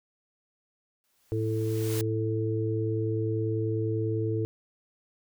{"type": "noise with exponential growth", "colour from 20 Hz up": "white", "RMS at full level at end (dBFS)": -35, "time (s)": [1.04, 2.01], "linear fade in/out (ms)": 0, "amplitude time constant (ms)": 210}
{"type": "harmonic tone", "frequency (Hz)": 110.2, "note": "A2", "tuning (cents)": 3, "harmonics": [1, 3, 4], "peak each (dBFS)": [-28, -32, -31], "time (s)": [1.32, 4.45], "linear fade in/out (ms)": 0}
{"effects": []}